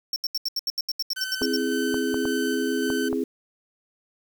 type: tone bursts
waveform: square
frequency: 5450 Hz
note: F8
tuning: 43 cents flat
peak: -24 dBFS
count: 14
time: 0.13-1.565 s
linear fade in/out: 2 ms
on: 31 ms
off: 77 ms
type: tone with tremolo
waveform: sawtooth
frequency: 1526 Hz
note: G6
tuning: 47 cents flat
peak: -26 dBFS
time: 1.16-3.09 s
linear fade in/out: 10 ms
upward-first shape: square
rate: 1.8 Hz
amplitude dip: 25%
type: chord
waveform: sine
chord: C augmented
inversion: none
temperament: equal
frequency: 261.6 / 329.6 / 415.3 Hz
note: C4 / E4 / G#4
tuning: 0 / 0 / 0 cents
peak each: -26 / -29 / -27 dBFS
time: 1.41-3.24 s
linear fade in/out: 5 ms
type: clicks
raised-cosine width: 1 ms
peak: -17 dBFS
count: 6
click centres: 1.418 / 1.943 / 2.143 / 2.254 / 2.902 / 3.129 s
effects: 8-bit